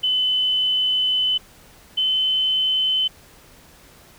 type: tone pair in turn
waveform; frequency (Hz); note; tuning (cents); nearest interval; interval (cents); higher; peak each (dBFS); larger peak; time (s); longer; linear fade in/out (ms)
sine; 3022 / 3050; F#7 / G7; +36 / -48; unison; 16; second; -17; neither; 0.03-1.38 / 1.97-3.08; first; 10
effects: pink hiss -49 dBFS RMS until 4.18 s